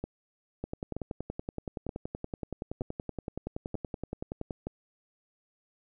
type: two click trains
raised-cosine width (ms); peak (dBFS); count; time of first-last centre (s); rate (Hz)
2; -21 / -21; 42 / 6; 0.64-4.508 / 0.04-4.67; 10.6 / 1.08
effects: none